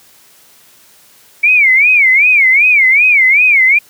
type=tone with vibrato; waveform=sine; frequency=2264 Hz; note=C#7; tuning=36 cents sharp; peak=-5 dBFS; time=1.43-3.79 s; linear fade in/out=10 ms; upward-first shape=sine; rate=2.6 Hz; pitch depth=190 cents each way; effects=white hiss -45 dBFS RMS until 3.89 s + high-pass 80 Hz 12 dB/octave